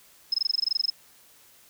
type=tone bursts; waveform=sine; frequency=5150 Hz; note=E8; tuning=41 cents flat; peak=-20 dBFS; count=14; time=0.32-0.901 s; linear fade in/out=5 ms; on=22 ms; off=21 ms; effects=white hiss -56 dBFS RMS until 1.69 s